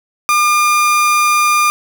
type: tone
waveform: 30% pulse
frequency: 1205 Hz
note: D6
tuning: 44 cents sharp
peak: -7 dBFS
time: 0.29-1.7 s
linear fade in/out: 0 ms
effects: none